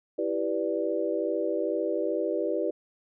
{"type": "chord", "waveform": "sine", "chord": "E minor seventh", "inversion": "none", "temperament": "equal", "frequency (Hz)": [329.6, 392, 493.9, 587.3], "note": ["E4", "G4", "B4", "D5"], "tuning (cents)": [0, 0, 0, 0], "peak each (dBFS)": -31, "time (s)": [0.18, 2.71], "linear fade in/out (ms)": 10, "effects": []}